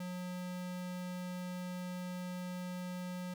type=tone; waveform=square; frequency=180.5 Hz; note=F#3; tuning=43 cents flat; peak=-40 dBFS; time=0-3.34 s; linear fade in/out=5 ms; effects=none